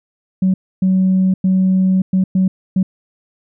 sine tone bursts at uneven times, 187.7 Hz, F#3, 25 cents sharp, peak -9 dBFS, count 6, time 0.42-0.54 / 0.82-1.34 / 1.44-2.02 / 2.13-2.24 / 2.35-2.48 / 2.76-2.83 s, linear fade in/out 5 ms, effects tanh soft clip ceiling -7 dBFS

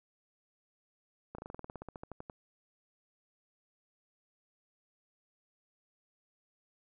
slowing click train, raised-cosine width 1 ms, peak -29 dBFS, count 17, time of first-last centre 1.35-2.298 s, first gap 34 ms, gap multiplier 1.07, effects none

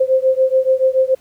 sine beating tone pair, 520 / 527 Hz, C5 / C5, -11 / +12 cents, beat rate 7 Hz, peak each -14 / -15 dBFS, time 0-1.15 s, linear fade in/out 10 ms, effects pink hiss -53 dBFS RMS until 1.2 s + high-pass 60 Hz 12 dB/octave

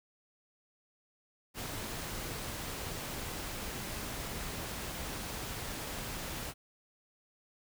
pink noise, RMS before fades -40 dBFS, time 1.54-6.54 s, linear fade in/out 50 ms, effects none

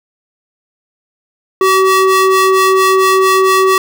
square ring-modulated tone, 381.6 Hz, G4, 47 cents flat, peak -5 dBFS, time 1.61-3.78 s, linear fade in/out 2 ms, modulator 761 Hz, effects none

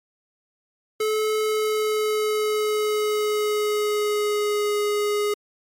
square tone with pitch glide, 431.7 to 415.3 Hz, A4 to G#4, -33 to 0 cents, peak -21 dBFS, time 1-5.34 s, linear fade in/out 5 ms, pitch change -67 cents, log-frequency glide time 1.4-4.77 s, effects MP3 64 kbps

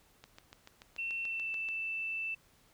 click train, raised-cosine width 0.2 ms, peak -32 dBFS, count 11, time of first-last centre 0.24-1.687 s, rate 6.91 Hz
sine tone with pitch glide, 2700 to 2654 Hz, E7 to E7, +41 to +11 cents, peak -34 dBFS, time 0.98-2.35 s, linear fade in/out 10 ms, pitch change -30 cents, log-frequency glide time 1.24-1.54 s
effects pink hiss -66 dBFS RMS until 2.73 s

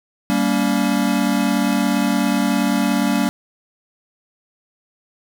square chord, G diminished, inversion none, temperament equal with one note detuned, 196 / 233.1 / 283.5 Hz, G3 / Bb3 / Db4, 0 / 0 / +39 cents, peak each -21 dBFS, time 0.3-3.29 s, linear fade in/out 0 ms, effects none

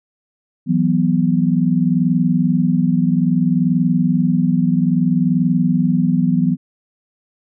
sine chord, E suspended second, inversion none, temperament just, 164.81 / 185.42 / 247.2 Hz, E3 / F#3 / B3, 0 / +4 / +2 cents, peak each -17 dBFS, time 0.66-6.57 s, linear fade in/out 50 ms, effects none

